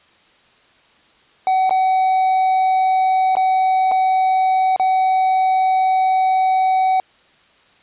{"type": "tone with dropouts", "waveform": "triangle", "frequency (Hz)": 754, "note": "F#5", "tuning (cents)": 32, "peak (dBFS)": -11, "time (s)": [1.47, 7], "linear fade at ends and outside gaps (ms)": 1, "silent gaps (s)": [[1.695, 1.708], [3.353, 3.368], [3.914, 3.918], [4.762, 4.797]], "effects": ["white hiss -53 dBFS RMS until 7.82 s", "resampled to 8000 Hz"]}